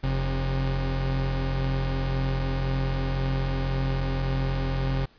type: tone pair together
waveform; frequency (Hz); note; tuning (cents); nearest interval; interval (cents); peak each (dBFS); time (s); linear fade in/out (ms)
40% pulse; 43.98 / 133.8; F1 / C3; +13 / +39; octave + perfect fifth; 1926; -26; 0.03-5.06; 10
effects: pink hiss -58 dBFS RMS until 5.18 s + resampled to 11025 Hz